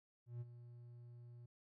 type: tone with ADSR envelope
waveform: triangle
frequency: 120 Hz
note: B2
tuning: 49 cents flat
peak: -40 dBFS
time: 0.26-1.46 s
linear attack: 150 ms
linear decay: 30 ms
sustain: -12 dB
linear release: 6 ms
effects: none